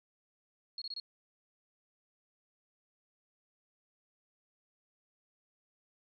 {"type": "tone bursts", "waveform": "sine", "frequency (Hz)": 4306, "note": "C8", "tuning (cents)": 49, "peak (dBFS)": -38, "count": 4, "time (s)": [0.78, 1], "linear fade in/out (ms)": 2, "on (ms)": 37, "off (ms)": 24, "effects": []}